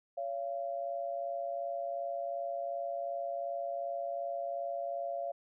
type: tone pair together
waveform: sine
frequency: 562.3 / 685 Hz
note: C#5 / F5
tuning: +25 / -34 cents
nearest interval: minor third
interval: 341 cents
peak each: -38 / -36 dBFS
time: 0.17-5.32 s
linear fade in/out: 10 ms
effects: none